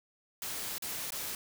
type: noise with dropouts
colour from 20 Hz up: white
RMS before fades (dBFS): -38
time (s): 0.42-1.35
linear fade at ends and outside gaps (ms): 2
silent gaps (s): 0.782-0.822 / 1.106-1.121
effects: none